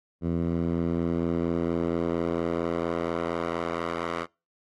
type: tone with band-pass filter sweep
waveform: 10% pulse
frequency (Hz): 84.3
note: E2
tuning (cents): +39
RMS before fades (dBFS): -28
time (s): 0.21-4.27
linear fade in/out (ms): 50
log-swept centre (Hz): 170 to 1100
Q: 0.87
effects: noise-tail reverb RT60 0.3 s tail -26 dB re dry + AAC 32 kbps